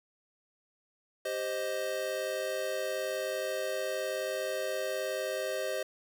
square chord, C minor, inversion second, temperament equal, 392 / 523.3 / 622.3 Hz, G4 / C5 / Eb5, 0 / 0 / 0 cents, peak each -40 / -36 / -36 dBFS, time 1.25-5.83 s, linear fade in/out 5 ms, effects none

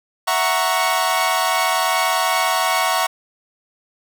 sawtooth chord, F# dominant seventh, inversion third, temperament equal, 659.3 / 740 / 932.3 / 1108.7 Hz, E5 / F#5 / A#5 / C#6, 0 / 0 / 0 / 0 cents, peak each -20 / -18 / -19 / -17 dBFS, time 0.27-3.07 s, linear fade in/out 10 ms, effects none

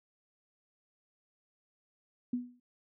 sine tone with exponential decay, 245.7 Hz, B3, 9 cents flat, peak -27 dBFS, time 2.33-2.6 s, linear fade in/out 5 ms, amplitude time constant 57 ms, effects none

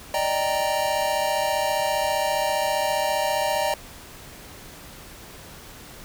square chord, Eb major seventh, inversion third, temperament equal, 587.3 / 622.3 / 784 / 932.3 Hz, D5 / Eb5 / G5 / Bb5, 0 / 0 / 0 / 0 cents, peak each -28 dBFS, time 0.14-3.74 s, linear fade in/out 2 ms, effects pink hiss -43 dBFS RMS until 6.04 s

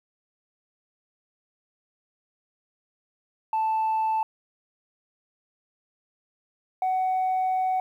sine tone pair in turn, 880 / 747.7 Hz, A5 / F#5, 0 / +18 cents, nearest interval minor third, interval 282 cents, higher first, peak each -20 dBFS, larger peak neither, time 3.53-4.23 / 6.82-7.8 s, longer second, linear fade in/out 2 ms, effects tanh soft clip ceiling -20 dBFS + 10-bit

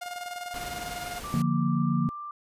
sawtooth tone with tremolo, 710 Hz, F5, 28 cents sharp, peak -29 dBFS, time 0.01-1.2 s, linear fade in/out 10 ms, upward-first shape square, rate 20 Hz, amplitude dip 50%
pink noise, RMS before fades -40 dBFS, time 0.54-1.42 s, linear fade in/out 2 ms
sine tone with pitch glide, 1174.7 to 1182.2 Hz, D6 to D6, 0 to +11 cents, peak -35 dBFS, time 1.24-2.31 s, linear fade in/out 2 ms, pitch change +11 cents, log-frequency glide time 1.77-1.9 s
sine chord, Bb major, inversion first, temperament equal, 146.83 / 174.61 / 233.1 Hz, D3 / F3 / Bb3, 0 / 0 / 0 cents, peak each -27 dBFS, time 1.34-2.09 s, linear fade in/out 0 ms
effects resampled to 32000 Hz

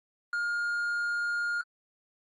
triangle tone, 1417 Hz, F6, 25 cents sharp, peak -26 dBFS, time 0.33-1.61 s, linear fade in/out 2 ms, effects AAC 32 kbps

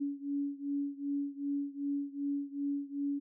sine beating tone pair, 282.1 / 284.7 Hz, C#4 / C#4, +30 / +46 cents, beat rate 2.6 Hz, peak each -35 / -37 dBFS, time 0-3.2 s, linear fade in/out 20 ms, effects none

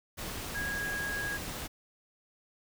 sine tone in noise, 1645 Hz, G#6, 17 cents flat, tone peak -33 dBFS, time 0.54-1.38 s, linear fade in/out 20 ms, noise pink, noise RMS -39 dBFS, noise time 0.17-1.68 s, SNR +3 dB, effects none

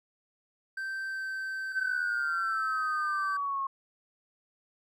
triangle tone with pitch glide, 1559 to 1549.1 Hz, G6 to G6, -10 to -21 cents, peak -31 dBFS, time 0.77-3.37 s, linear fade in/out 5 ms, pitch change -11 cents, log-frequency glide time 1.07-1.24 s
sine exponential sweep, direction down, 1549 to 1079 Hz, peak -29 dBFS, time 1.72-3.67 s, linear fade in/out 5 ms
effects none

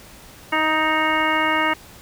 harmonic tone with a mistuned harmonic, 313 Hz, D#4, 10 cents sharp, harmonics 1 / 2 / 3 / 4 / 5 / 6 / 7 / 9, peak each -26 / -27 / -23 / -24 / -28 / -25 / -24 / -29 dBFS, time 0.52-1.74 s, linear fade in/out 10 ms, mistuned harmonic 6, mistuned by -23 cents, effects pink hiss -44 dBFS RMS until 2.01 s

